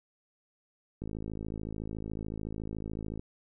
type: click train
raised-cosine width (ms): 3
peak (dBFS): -25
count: 118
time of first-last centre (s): 1.02-3.195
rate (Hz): 53.8
effects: none